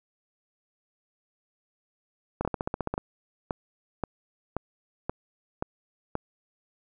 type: two click trains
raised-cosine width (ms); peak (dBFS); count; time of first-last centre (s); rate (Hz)
1; -14 / -14; 8 / 9; 2.45-6.154 / 2.41-2.94; 1.89 / 15.1
effects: none